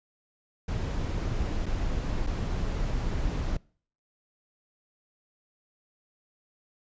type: noise with dropouts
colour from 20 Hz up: brown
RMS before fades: -29 dBFS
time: 0.68-3.57 s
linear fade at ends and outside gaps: 5 ms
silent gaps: 1.659-1.663 / 2.266-2.27 s
effects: noise-tail reverb RT60 0.5 s tail -25 dB re dry + resampled to 16000 Hz